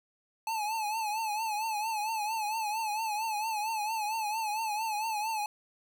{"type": "tone with vibrato", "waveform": "square", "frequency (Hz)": 866, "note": "A5", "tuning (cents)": -28, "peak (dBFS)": -31, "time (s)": [0.47, 5.46], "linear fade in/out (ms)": 2, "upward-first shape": "triangle", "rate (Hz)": 4.4, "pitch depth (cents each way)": 96, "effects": []}